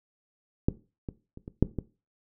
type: clicks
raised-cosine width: 3 ms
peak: -9 / -21 / -29 / -26 / -6 / -17 dBFS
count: 6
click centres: 0.685 / 1.088 / 1.374 / 1.479 / 1.626 / 1.787 s
effects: noise-tail reverb RT60 0.3 s tail -17 dB re dry